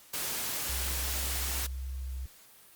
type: noise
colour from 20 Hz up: white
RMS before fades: -34 dBFS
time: 0.13-1.67 s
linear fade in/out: 10 ms
type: tone with pitch glide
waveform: sine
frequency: 65.41 to 64.51 Hz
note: C2 to C2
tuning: 0 to -24 cents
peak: -34 dBFS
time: 0.69-2.26 s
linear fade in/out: 5 ms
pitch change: -24 cents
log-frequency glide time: 2.05-2.13 s
effects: white hiss -56 dBFS RMS until 2.75 s + Opus 48 kbps